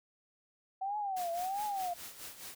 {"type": "tone with vibrato", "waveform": "sine", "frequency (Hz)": 755, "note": "F#5", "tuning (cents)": 35, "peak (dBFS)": -33, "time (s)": [0.81, 1.94], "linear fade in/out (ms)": 10, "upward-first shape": "triangle", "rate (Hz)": 1.5, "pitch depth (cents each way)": 210}
{"type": "noise with tremolo", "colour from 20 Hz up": "white", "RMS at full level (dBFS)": -45, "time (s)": [1.16, 2.55], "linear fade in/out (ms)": 10, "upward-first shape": "sine", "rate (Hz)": 4.8, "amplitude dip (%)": 65}
{"effects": []}